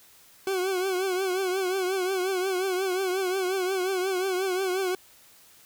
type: tone with vibrato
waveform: 40% pulse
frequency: 374.5 Hz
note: F#4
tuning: 21 cents sharp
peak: -24 dBFS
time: 0.47-4.95 s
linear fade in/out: 2 ms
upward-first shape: triangle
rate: 5.6 Hz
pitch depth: 86 cents each way
effects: white hiss -55 dBFS RMS until 5.65 s